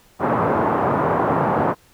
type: band-pass noise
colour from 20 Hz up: white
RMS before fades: -19 dBFS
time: 0.19-1.75 s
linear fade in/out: 50 ms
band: 100 to 1100 Hz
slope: 24 dB/octave
effects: pink hiss -54 dBFS RMS until 1.93 s